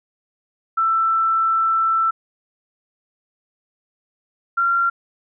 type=tone pair in turn; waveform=sine; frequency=1331 / 1376.3 Hz; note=E6 / F6; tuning=+16 / -26 cents; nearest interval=minor second; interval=58 cents; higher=second; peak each=-15 dBFS; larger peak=neither; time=0.77-2.11 / 4.57-4.9 s; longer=first; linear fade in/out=10 ms; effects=none